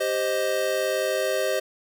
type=chord; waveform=square; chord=C minor; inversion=second; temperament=equal; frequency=392 / 523.3 / 622.3 Hz; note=G4 / C5 / Eb5; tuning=0 / 0 / 0 cents; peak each=-30 / -27 / -27 dBFS; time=0-1.6 s; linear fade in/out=10 ms; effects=none